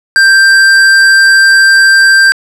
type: tone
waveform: square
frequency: 1576 Hz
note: G6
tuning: 9 cents sharp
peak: -3 dBFS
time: 0.16-2.32 s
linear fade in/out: 0 ms
effects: low-pass 8000 Hz 12 dB/octave